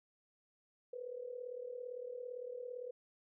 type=tone with amplitude modulation; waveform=sine; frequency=493.9 Hz; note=B4; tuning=in tune; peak=-39 dBFS; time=0.93-2.91 s; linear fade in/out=5 ms; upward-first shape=sine; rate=37.7 Hz; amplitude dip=75%; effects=none